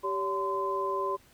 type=tone cluster; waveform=sine; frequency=389.6 / 567 / 1026 Hz; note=G4 / C#5 / C6; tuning=-11 / +39 / -34 cents; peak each=-32 / -36 / -30 dBFS; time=0.03-1.17 s; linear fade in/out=20 ms; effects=pink hiss -60 dBFS RMS until 1.33 s

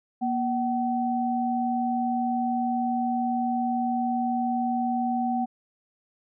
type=tone pair together; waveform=sine; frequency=239 / 758.8 Hz; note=A#3 / F#5; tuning=+43 / +43 cents; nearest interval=octave + minor sixth; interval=2000 cents; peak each=-26 dBFS; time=0.21-5.46 s; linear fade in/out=20 ms; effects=none

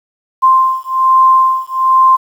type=beating tone pair; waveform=sine; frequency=1046.5 / 1047.7 Hz; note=C6 / C6; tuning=0 / +2 cents; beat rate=1.2 Hz; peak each=-10 dBFS; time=0.42-2.17 s; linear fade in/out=20 ms; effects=7-bit

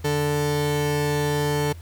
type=tone pair together; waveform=35% pulse; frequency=146.73 / 440 Hz; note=D3 / A4; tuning=-1 / 0 cents; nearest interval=octave + perfect fifth; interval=1901 cents; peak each=-22 dBFS; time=0.04-1.73 s; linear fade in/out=10 ms; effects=added 84 Hz sine -37 dBFS peak until 1.81 s + pink hiss -52 dBFS RMS until 1.81 s

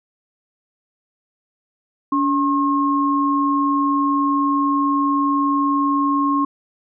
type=tone pair together; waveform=sine; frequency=284.9 / 1075.6 Hz; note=C#4 / C6; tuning=+48 / +47 cents; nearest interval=octave + major seventh; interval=2299 cents; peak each=-18 dBFS; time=2.12-6.45 s; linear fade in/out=5 ms; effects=none

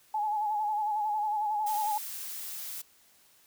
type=tone with vibrato; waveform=sine; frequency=846 Hz; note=G#5; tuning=32 cents sharp; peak=-27 dBFS; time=0.14-1.98 s; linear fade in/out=5 ms; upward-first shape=sine; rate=11 Hz; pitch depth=51 cents each way
type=noise; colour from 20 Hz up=blue; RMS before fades=-39 dBFS; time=1.66-2.82 s; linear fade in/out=10 ms
effects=white hiss -62 dBFS RMS until 3.46 s

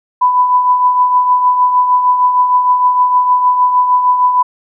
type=tone with tremolo; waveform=sine; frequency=996 Hz; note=B5; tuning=14 cents sharp; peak=-5 dBFS; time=0.21-4.43 s; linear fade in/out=10 ms; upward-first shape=triangle; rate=6.5 Hz; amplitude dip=55%; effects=none

